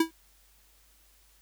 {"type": "tone with exponential decay", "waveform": "square", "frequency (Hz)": 325.7, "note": "E4", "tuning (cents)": -21, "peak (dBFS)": -18, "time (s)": [0, 0.11], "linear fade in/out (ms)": 5, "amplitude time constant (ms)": 23, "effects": ["added 50 Hz sine -63 dBFS peak until 1.41 s", "white hiss -63 dBFS RMS until 1.41 s"]}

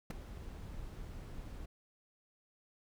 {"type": "noise with ADSR envelope", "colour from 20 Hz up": "brown", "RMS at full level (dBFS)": -29, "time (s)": [0.1, 1.66], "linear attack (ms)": 9, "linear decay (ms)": 6, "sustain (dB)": -17, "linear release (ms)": 9, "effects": []}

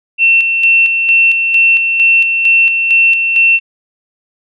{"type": "tone with tremolo", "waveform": "sine", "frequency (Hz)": 2700, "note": "E7", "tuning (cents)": 41, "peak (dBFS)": -5, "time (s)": [0.18, 3.6], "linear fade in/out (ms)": 50, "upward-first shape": "square", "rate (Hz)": 2.2, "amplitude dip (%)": 45, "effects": []}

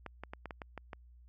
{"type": "clicks", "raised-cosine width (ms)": 0.5, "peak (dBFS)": -27, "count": 8, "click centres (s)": [0.063, 0.236, 0.335, 0.457, 0.508, 0.618, 0.777, 0.932], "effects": ["added 60 Hz sine -55 dBFS peak until 1.28 s"]}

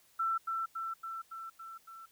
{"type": "tone with echo", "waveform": "sine", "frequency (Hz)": 1338, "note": "E6", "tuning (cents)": 25, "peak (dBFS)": -29, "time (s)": [0.19, 0.38], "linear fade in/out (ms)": 10, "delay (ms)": 280, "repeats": 6, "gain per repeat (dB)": -3, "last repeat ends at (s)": 2.06, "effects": ["white hiss -66 dBFS RMS until 2.11 s"]}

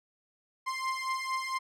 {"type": "beating tone pair", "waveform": "30% pulse", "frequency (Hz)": [1046.5, 1050.9], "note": ["C6", "C6"], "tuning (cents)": [0, 7], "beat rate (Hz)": 4.4, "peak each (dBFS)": [-32, -31], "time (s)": [0.66, 1.59], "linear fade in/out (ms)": 20, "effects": ["low-pass 8000 Hz 12 dB/octave"]}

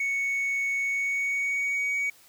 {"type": "tone with pitch glide", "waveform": "sine", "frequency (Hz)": [2219, 2253], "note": ["C#7", "C#7"], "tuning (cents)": [1, 28], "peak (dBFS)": -22, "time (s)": [0, 2.1], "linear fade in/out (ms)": 5, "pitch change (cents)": 27, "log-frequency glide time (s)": [0.81, 1.96], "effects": ["tanh soft clip ceiling -24 dBFS", "white hiss -56 dBFS RMS until 2.28 s"]}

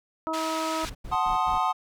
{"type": "harmonic tone", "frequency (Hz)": 320, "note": "D#4", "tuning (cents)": 49, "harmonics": [1, 2, 3, 4], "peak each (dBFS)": [-32, -32, -32, -32], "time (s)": [0.27, 0.85], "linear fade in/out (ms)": 0}
{"type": "band-pass noise", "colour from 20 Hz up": "pink", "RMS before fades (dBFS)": -37, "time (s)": [0.33, 0.9], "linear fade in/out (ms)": 10, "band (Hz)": [1800, 6700], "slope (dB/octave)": 12}
{"type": "noise bursts", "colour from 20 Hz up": "brown", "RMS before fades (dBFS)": -38, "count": 4, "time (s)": [0.83, 1.583], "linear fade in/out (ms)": 10, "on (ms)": 120, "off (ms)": 91}
{"type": "chord", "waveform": "triangle", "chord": "F# diminished seventh", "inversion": "none", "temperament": "equal", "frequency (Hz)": [740, 880, 1046.5, 1244.5], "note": ["F#5", "A5", "C6", "Eb6"], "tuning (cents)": [0, 0, 0, 0], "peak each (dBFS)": -26, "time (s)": [1.11, 1.73], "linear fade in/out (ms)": 20}
{"effects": []}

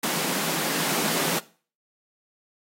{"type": "high-pass noise", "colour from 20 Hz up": "pink", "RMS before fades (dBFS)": -26, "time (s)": [0.03, 1.39], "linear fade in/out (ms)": 5, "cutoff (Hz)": 150, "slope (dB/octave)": 96, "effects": ["noise-tail reverb RT60 0.4 s tail -19 dB re dry", "AAC 48 kbps"]}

